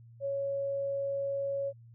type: tone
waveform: sine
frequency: 555 Hz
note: C#5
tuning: 2 cents sharp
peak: -30 dBFS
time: 0.2-1.73 s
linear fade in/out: 50 ms
effects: added 116 Hz sine -51 dBFS peak until 1.94 s